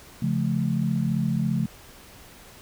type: chord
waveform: sine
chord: Db augmented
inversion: none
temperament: just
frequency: 138.59 / 173.24 / 216.5 Hz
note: Db3 / F3 / A3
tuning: 0 / -14 / -28 cents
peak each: -26 dBFS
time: 0.22-1.66 s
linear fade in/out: 5 ms
effects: pink hiss -48 dBFS RMS until 2.61 s